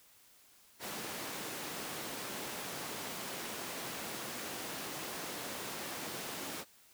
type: high-pass noise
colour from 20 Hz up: pink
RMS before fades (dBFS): -42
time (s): 0.79-6.65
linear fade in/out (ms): 50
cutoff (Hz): 220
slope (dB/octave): 12
effects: white hiss -63 dBFS RMS until 6.93 s